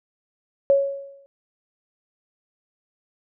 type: tone with exponential decay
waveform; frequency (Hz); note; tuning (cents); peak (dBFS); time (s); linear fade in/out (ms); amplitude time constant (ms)
sine; 554.4; C#5; 0; -11; 0.7-1.26; 0; 120
effects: none